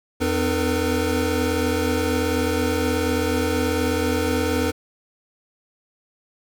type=tone cluster; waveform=square; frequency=83.8 / 255.5 / 303.9 / 451.1 / 489.8 Hz; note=E2 / C4 / D#4 / A4 / B4; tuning=+29 / -41 / -41 / +43 / -14 cents; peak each=-27 dBFS; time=0.2-4.72 s; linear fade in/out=20 ms; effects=none

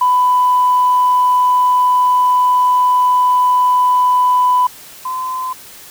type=tone pair in turn; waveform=sine; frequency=997 / 1024.4 Hz; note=B5 / C6; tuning=+16 / -37 cents; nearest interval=unison; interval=47 cents; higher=second; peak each=-8 / -18 dBFS; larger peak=first; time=0.01-4.67 / 5.05-5.53 s; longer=first; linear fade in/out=5 ms; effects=tanh soft clip ceiling -4 dBFS + white hiss -37 dBFS RMS until 5.9 s

